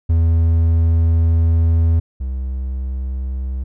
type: tone pair in turn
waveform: triangle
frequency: 82.41 / 65.01 Hz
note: E2 / C2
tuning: 0 / -11 cents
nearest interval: major third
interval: 411 cents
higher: first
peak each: -9 / -18 dBFS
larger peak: first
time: 0.09-2 / 2.2-3.64 s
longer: first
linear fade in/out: 10 ms
effects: none